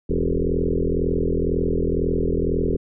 sine tone with frequency modulation, 219.9 Hz, A3, 1 cent flat, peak -18 dBFS, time 0.09-2.77 s, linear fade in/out 10 ms, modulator 42 Hz, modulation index 5.6, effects none

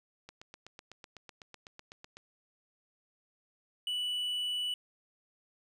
click train, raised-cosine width 0.2 ms, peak -30 dBFS, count 16, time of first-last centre 0.29-2.17 s, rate 7.98 Hz
triangle tone, 2960 Hz, F#7, in tune, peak -30 dBFS, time 3.87-4.74 s, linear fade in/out 2 ms
effects none

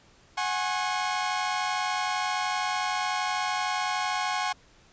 sawtooth chord, F# suspended second, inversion none, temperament equal with one note detuned, 740 / 830.6 / 1083.4 Hz, F#5 / G#5 / C#6, 0 / 0 / -40 cents, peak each -27 dBFS, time 0.37-4.53 s, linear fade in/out 10 ms, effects pink hiss -58 dBFS RMS until 4.92 s + resampled to 16000 Hz

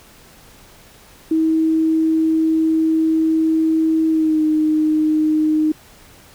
sine tone with pitch glide, 319.9 to 309.4 Hz, D#4 to D#4, +48 to -10 cents, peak -13 dBFS, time 1.31-5.72 s, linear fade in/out 5 ms, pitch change -58 cents, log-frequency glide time 4.09-4.43 s, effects pink hiss -46 dBFS RMS until 6.34 s

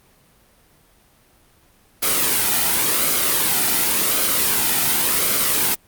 white noise with flanger, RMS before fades -18 dBFS, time 2.02-5.75 s, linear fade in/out 10 ms, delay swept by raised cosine 1.1 to 1.85 ms, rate 0.91 Hz, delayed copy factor -0.5, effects pink hiss -55 dBFS RMS until 5.87 s + Opus 32 kbps

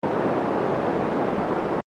pink band-pass noise, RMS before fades -23 dBFS, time 0.03-1.81 s, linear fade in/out 5 ms, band 250 to 870 Hz, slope 12 dB/octave, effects high-pass 100 Hz 12 dB/octave + Opus 24 kbps

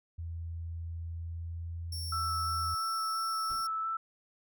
sine tone with pitch glide, 83.4 to 84.71 Hz, E2 to E2, +21 to +48 cents, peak -36 dBFS, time 0.18-2.75 s, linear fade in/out 10 ms, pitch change +27 cents, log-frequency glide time 1.08-2.13 s
sawtooth tone, 5460 Hz, F8, 40 cents flat, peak -36 dBFS, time 1.92-3.67 s, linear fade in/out 5 ms
sine tone with vibrato, 1318.5 Hz, E6, in tune, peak -31 dBFS, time 2.12-3.97 s, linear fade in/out 5 ms, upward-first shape square, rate 2.9 Hz, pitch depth 9 cents each way
brown noise with exponential decay, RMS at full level -43 dBFS, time 3.5-3.77 s, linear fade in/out 2 ms, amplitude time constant 58 ms
effects none

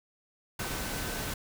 sine tone in noise, 1524 Hz, G6, 49 cents flat, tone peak -45 dBFS, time 0.59-1.34 s, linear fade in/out 5 ms, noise pink, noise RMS -35 dBFS, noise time 0.59-1.34 s, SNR -13 dB, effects none

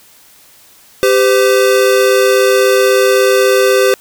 square tone pair together, 393.6 / 510 Hz, G4 / C5, +7 / -44 cents, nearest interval major third, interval 449 cents, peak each -11 dBFS, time 1.03-3.94 s, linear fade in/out 0 ms, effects white hiss -44 dBFS RMS until 4 s

